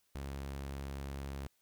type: tone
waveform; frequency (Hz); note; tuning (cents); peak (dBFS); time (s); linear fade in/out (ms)
sawtooth; 68.9; C#2; -10; -36; 0.15-1.47; 0
effects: white hiss -75 dBFS RMS until 1.61 s